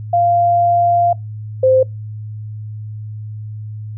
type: tone pair in turn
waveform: sine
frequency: 694 / 519.9 Hz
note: F5 / C5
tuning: -11 / -11 cents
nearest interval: perfect fourth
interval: 500 cents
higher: first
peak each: -10 / -8 dBFS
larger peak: second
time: 0.13-1.13 / 1.63-1.83 s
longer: first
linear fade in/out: 5 ms
effects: noise-tail reverb RT60 0.2 s tail -25 dB re dry + added 107 Hz sine -25 dBFS peak until 3.97 s